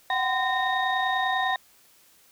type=tone cluster; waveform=sine; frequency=732 / 762 / 1021 / 1837 / 3726 Hz; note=F#5 / G5 / C6 / A#6 / A#7; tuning=-19 / -49 / -43 / -26 / -2 cents; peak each=-32 / -26 / -29 / -27 / -32 dBFS; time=0.1-1.56 s; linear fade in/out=2 ms; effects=tanh soft clip ceiling -14 dBFS + white hiss -58 dBFS RMS until 2.31 s